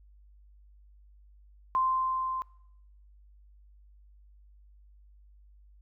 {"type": "tone with level ramp", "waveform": "sine", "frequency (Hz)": 1042, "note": "C6", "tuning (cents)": -7, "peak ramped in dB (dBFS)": [-23, -31], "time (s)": [1.75, 2.42], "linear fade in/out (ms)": 0, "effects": ["noise-tail reverb RT60 0.8 s tail -22 dB re dry", "added 50 Hz sine -54 dBFS peak until 5.81 s"]}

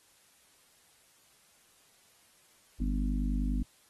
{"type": "harmonic tone", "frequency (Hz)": 50.1, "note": "G1", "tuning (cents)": 38, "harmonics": [1, 3, 4, 5, 6], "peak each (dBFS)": [-29, -40, -38, -35, -44], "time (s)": [2.8, 3.63], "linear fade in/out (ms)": 5, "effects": ["white hiss -64 dBFS RMS until 3.89 s", "AAC 32 kbps"]}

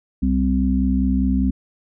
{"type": "harmonic tone", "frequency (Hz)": 65, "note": "C2", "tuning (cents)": -11, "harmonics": [1, 3, 4], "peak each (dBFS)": [-20, -20, -20], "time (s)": [0.22, 1.51], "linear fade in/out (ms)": 10, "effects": []}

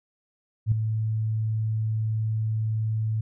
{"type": "tone with ADSR envelope", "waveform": "sine", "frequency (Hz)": 109.8, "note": "A2", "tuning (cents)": -3, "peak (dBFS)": -15, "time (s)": [0.66, 3.21], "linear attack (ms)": 58, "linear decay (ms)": 4, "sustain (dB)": -8, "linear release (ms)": 5, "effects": []}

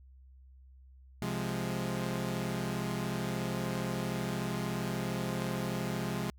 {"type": "chord", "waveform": "sawtooth", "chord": "F minor", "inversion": "second", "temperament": "equal", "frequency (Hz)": [130.81, 174.61, 207.7], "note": ["C3", "F3", "Ab3"], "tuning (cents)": [0, 0, 0], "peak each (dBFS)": -33, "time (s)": [1.22, 6.3], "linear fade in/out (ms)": 0, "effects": ["added 65 Hz sine -53 dBFS peak until 6.38 s"]}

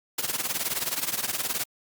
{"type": "noise with tremolo", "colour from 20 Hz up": "white", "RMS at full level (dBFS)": -25, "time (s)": [0.18, 1.64], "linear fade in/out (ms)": 5, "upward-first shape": "triangle", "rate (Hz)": 19, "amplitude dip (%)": 90, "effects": ["high-pass 100 Hz 12 dB/octave", "Opus 48 kbps"]}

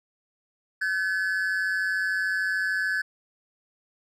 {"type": "tone pair together", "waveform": "triangle", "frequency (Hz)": [1523.4, 1710], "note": ["G6", "A6"], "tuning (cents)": [-50, -50], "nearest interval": "major second", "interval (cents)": 200, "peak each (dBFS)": [-25, -25], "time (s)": [0.81, 3.02], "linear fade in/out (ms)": 10, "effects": []}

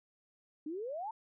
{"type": "exponential sweep", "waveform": "sine", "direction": "up", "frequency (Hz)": [290.6, 926], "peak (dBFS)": -37, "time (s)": [0.66, 1.11], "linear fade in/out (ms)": 5, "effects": []}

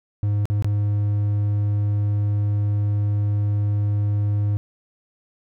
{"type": "tone with dropouts", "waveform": "triangle", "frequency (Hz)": 103.1, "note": "G#2", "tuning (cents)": -12, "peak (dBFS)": -16, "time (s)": [0.23, 4.57], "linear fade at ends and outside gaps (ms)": 0, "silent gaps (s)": [[0.455, 0.5], [0.624, 0.645]], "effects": []}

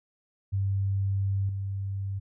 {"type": "tone with level steps", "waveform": "sine", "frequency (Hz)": 98, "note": "G2", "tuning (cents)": 0, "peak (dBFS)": [-24, -29], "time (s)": [0.52, 2.2], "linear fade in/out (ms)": 20, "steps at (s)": 1.49, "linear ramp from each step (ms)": 2, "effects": []}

